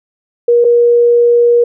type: tone with dropouts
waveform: sine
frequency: 476.2 Hz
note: A#4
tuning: 37 cents sharp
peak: -5 dBFS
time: 0.48-1.64 s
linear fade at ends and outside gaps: 5 ms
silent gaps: 0.644-0.648 s
effects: none